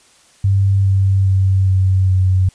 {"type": "tone with pitch steps", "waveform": "sine", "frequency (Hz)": [98, 96.82, 95.65, 94.5, 93.36], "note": ["G2", "G2", "G2", "F#2", "F#2"], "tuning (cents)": [0, -21, -42, 37, 16], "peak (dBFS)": -10, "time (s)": [0.44, 2.49], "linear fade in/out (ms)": 5, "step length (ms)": 410, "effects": ["white hiss -50 dBFS RMS until 2.54 s", "resampled to 22050 Hz"]}